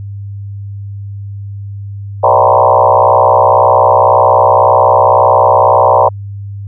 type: tone with frequency modulation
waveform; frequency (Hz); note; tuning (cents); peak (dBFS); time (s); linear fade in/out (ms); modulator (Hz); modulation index
sine; 771; G5; -29; -4; 2.23-6.09; 10; 61.9; 4.2
effects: added 100 Hz sine -21 dBFS peak until 6.67 s